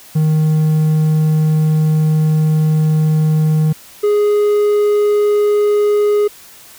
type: tone pair in turn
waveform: triangle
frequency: 155.56 / 415.3 Hz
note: D#3 / G#4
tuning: 0 / 0 cents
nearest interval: octave + perfect fourth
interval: 1700 cents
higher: second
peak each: -8 dBFS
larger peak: neither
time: 0.15-3.73 / 4.03-6.28 s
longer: first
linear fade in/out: 10 ms
effects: white hiss -40 dBFS RMS until 6.78 s

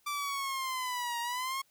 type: linear two-way sweep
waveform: sawtooth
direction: down then up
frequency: 1174.7 to 937 to 1094 Hz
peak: -29 dBFS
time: 0.06-1.62 s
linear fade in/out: 10 ms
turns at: 1.2 s
effects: white hiss -69 dBFS RMS until 1.7 s

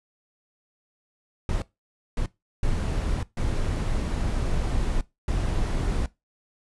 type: noise bursts at uneven times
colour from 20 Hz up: brown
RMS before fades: -25 dBFS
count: 5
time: 1.49-1.62 / 2.17-2.26 / 2.63-3.23 / 3.37-5.01 / 5.28-6.06 s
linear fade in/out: 2 ms
effects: noise-tail reverb RT60 0.2 s tail -19 dB re dry + resampled to 24000 Hz

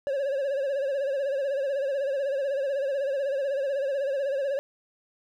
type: tone with vibrato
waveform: triangle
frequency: 551 Hz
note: C#5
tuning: 11 cents flat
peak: -23 dBFS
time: 0.07-4.59 s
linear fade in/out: 0 ms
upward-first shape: sine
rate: 16 Hz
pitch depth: 80 cents each way
effects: none

